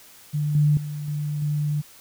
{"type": "tone with level steps", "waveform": "sine", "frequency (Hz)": 148.4, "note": "D3", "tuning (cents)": 18, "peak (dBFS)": [-21, -15, -28, -24, -21], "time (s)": [0.33, 1.82], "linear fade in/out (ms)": 20, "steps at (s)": [0.55, 0.77, 1.08, 1.42], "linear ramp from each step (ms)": 2, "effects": ["white hiss -49 dBFS RMS until 2 s"]}